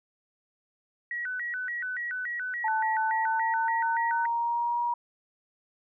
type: tone with vibrato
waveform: sine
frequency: 1695 Hz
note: G#6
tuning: 35 cents sharp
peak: -30 dBFS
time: 1.11-4.26 s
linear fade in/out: 2 ms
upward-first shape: square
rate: 3.5 Hz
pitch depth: 210 cents each way
type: tone with pitch glide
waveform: sine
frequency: 880 to 954.1 Hz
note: A5 to A#5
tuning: 0 to +40 cents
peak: -25 dBFS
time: 2.64-4.94 s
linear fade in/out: 5 ms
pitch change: +140 cents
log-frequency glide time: 2.99-4.79 s
effects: none